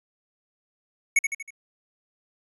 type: tone with echo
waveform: square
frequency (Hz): 2217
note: C#7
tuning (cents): 0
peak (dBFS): -16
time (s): 1.16-1.19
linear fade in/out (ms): 5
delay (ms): 79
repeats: 4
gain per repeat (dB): -6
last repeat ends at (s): 1.506
effects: resampled to 32000 Hz